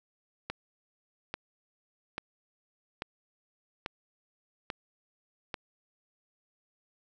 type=click train; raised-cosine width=0.3 ms; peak=-18 dBFS; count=7; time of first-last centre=0.5-5.542 s; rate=1.19 Hz; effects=none